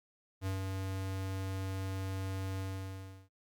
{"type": "tone with ADSR envelope", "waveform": "square", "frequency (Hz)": 95.6, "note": "G2", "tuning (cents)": -43, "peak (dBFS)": -33, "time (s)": [0.41, 3.29], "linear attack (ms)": 55, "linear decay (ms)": 130, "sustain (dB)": -3, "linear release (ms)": 700, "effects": ["Opus 48 kbps"]}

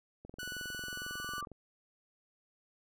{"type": "click train", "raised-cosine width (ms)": 2, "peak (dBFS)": -35, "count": 29, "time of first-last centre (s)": [0.25, 1.517], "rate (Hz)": 22.1}
{"type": "tone with exponential growth", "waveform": "sine", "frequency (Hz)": 1174.7, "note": "D6", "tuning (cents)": 0, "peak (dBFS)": -37, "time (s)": [0.39, 1.45], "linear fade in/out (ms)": 1, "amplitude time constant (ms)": 230}
{"type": "tone", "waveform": "sawtooth", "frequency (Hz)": 1480, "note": "F#6", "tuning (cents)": 0, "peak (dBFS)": -36, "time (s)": [0.39, 1.41], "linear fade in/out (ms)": 5}
{"effects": []}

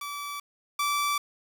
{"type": "tone pair in turn", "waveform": "sawtooth", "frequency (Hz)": [1154, 1160.7], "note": ["D6", "D6"], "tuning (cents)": [-31, -21], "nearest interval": "unison", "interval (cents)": 10, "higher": "second", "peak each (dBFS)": [-30, -21], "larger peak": "second", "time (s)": [[0.01, 0.4], [0.79, 1.18]], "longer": "neither", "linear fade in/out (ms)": 5, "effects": ["8-bit"]}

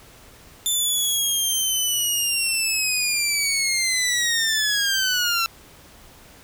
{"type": "linear sweep", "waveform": "15% pulse", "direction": "down", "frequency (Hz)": [3548, 1340], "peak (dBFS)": -13, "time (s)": [0.66, 5.46], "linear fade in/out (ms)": 0, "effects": ["pink hiss -48 dBFS RMS until 6.43 s"]}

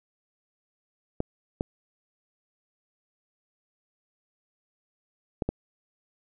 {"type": "clicks", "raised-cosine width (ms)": 2, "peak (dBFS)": -13, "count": 4, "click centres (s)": [1.204, 1.609, 5.422, 5.49], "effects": []}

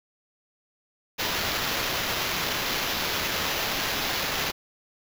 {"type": "noise with sample-and-hold", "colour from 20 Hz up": "blue", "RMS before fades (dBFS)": -28, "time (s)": [1.18, 4.52], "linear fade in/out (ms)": 20, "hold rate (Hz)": 8820, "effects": []}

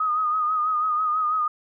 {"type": "tone with vibrato", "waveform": "sine", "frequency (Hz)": 1244.5, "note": "D#6", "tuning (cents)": 0, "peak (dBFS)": -20, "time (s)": [0, 1.48], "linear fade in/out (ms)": 5, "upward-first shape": "sine", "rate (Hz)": 6.1, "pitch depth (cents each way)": 46, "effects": []}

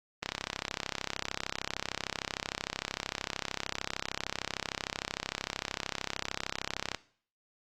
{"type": "click train", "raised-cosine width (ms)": 0.2, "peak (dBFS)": -14, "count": 224, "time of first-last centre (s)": [0.23, 6.947], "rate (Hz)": 33.2, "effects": ["noise-tail reverb RT60 0.5 s tail -18 dB re dry", "Opus 32 kbps"]}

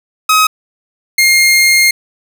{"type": "tone pair in turn", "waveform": "sawtooth", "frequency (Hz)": [1268, 2127], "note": ["D#6", "C7"], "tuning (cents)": [32, 28], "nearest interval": "major sixth", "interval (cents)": 896, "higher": "second", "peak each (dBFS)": -3, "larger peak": "neither", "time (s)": [[0.29, 0.47], [1.18, 1.91]], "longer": "second", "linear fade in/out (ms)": 5, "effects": []}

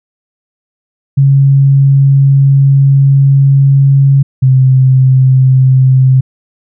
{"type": "tone pair in turn", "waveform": "sine", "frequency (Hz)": [137.7, 130.84], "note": ["C#3", "C3"], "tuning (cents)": [-11, 0], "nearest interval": "minor second", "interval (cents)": 89, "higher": "first", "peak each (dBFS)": -3, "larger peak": "neither", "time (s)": [[1.17, 4.23], [4.42, 6.21]], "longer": "first", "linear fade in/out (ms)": 10, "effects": []}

